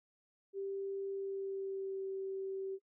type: tone with pitch glide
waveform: sine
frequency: 392.2 to 385.7 Hz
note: G4 to G4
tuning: +1 to -28 cents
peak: -37 dBFS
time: 0.53-2.79 s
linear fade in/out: 50 ms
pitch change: -29 cents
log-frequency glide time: 1.11-2.05 s
effects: noise-tail reverb RT60 0.1 s tail -18 dB re dry